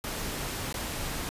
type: noise with dropouts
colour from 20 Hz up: pink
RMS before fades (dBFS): -34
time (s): 0.04-1.29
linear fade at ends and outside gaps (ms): 0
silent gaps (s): 0.727-0.742
effects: resampled to 32000 Hz